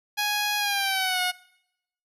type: tone with pitch glide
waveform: 10% pulse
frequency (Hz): 830.6 to 727.3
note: G#5 to F#5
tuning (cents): 0 to -30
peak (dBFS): -15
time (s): 0.17-1.32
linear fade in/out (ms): 20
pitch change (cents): -230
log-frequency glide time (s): 0.58-1.21
effects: noise-tail reverb RT60 0.8 s tail -22 dB re dry + resampled to 32000 Hz